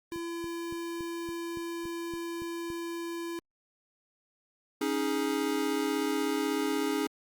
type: tone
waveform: square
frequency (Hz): 338.2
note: E4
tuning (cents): +44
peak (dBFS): -35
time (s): 0.12-3.39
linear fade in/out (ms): 0
type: click train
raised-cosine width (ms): 3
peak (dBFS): -32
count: 10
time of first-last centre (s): 0.16-2.702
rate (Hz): 3.54
type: chord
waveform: square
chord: C# suspended second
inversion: none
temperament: equal with one note detuned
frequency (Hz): 277.2 / 313.5 / 415.3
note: C#4 / D#4 / G#4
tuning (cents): 0 / +13 / 0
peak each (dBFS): -33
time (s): 4.81-7.07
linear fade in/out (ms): 5
effects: Opus 48 kbps